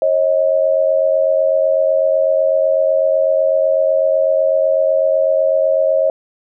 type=tone pair together; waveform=sine; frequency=542 / 630 Hz; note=C#5 / D#5; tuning=-39 / +21 cents; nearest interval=minor third; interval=260 cents; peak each=-14 dBFS; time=0.02-6.1 s; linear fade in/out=2 ms; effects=none